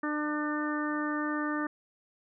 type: harmonic tone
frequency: 299.5 Hz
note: D4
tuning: 34 cents sharp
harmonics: 1 / 2 / 3 / 4 / 5 / 6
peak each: -31 / -40 / -42 / -36 / -40 / -38 dBFS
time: 0.03-1.67 s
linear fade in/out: 5 ms
effects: none